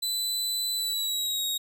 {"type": "tone with pitch glide", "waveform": "sawtooth", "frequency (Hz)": [4000, 3775], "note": ["B7", "A#7"], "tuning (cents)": [21, 21], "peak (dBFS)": -24, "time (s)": [0.02, 1.58], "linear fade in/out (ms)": 10, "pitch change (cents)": -100, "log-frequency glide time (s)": [0.76, 1.44], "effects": []}